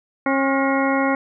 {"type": "harmonic tone with a mistuned harmonic", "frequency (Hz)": 271.3, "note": "C#4", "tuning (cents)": -37, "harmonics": [1, 2, 3, 4, 5, 7, 8], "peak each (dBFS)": [-20, -23, -25, -26, -27, -28, -29], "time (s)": [0.26, 1.15], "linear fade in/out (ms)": 2, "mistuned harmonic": 5, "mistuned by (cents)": 77, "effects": []}